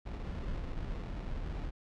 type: noise with sample-and-hold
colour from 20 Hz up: brown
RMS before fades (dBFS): -38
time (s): 0.05-1.71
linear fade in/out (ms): 20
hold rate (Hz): 1575
effects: low-pass 4000 Hz 12 dB/octave